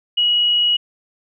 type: tone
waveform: sine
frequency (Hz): 2909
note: F#7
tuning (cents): -30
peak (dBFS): -13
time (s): 0.17-0.77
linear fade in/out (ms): 10
effects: none